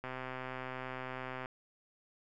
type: click train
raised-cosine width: 0.5 ms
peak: -26 dBFS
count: 184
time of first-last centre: 0.04-1.459 s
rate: 129 Hz
effects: none